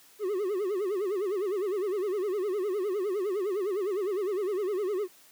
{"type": "tone with vibrato", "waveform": "triangle", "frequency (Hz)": 392, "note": "G4", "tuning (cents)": 0, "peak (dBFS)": -25, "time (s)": [0.19, 5.08], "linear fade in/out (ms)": 50, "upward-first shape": "sine", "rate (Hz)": 9.8, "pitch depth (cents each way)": 160, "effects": ["white hiss -57 dBFS RMS until 5.31 s", "high-pass 150 Hz 12 dB/octave"]}